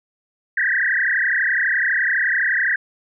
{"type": "tone with frequency modulation", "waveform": "sine", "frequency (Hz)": 1760, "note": "A6", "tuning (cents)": 0, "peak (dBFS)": -16, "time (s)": [0.57, 2.76], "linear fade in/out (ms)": 5, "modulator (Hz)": 31.9, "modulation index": 6.5, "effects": []}